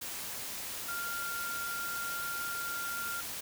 sine tone in noise, 1393 Hz, F6, 5 cents flat, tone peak -36 dBFS, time 0.88-3.21 s, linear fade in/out 10 ms, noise white, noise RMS -40 dBFS, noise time 0.01-3.41 s, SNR +1 dB, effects none

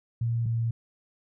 sine tone pair in turn, 116.54 / 115.27 Hz, A#2 / A#2, 0 / -19 cents, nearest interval unison, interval 19 cents, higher first, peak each -24 dBFS, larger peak neither, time 0.21-0.46 / 0.46-0.71 s, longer neither, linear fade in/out 5 ms, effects none

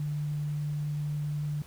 sine tone, 148.2 Hz, D3, 16 cents sharp, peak -29 dBFS, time 0-1.62 s, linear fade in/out 2 ms, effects added 65 Hz sine -55 dBFS peak until 1.66 s + pink hiss -54 dBFS RMS until 1.66 s

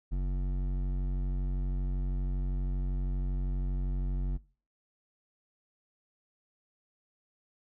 triangle tone with hard clipping, 46.31 Hz, F#1, 2 cents sharp, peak -30 dBFS, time 0.11-4.38 s, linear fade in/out 20 ms, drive 15 dB, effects noise-tail reverb RT60 0.4 s tail -22 dB re dry

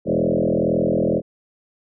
sine tone with frequency modulation, 370 Hz, F#4, in tune, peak -16 dBFS, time 0.05-1.22 s, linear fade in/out 50 ms, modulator 41.9 Hz, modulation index 5.4, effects none

